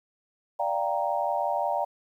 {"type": "chord", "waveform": "sine", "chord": "G minor seventh", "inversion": "second", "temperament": "equal", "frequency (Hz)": [587.3, 698.5, 784, 932.3], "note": ["D5", "F5", "G5", "Bb5"], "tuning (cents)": [0, 0, 0, 0], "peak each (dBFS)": -30, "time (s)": [0.59, 1.85], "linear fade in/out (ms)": 10, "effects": ["10-bit"]}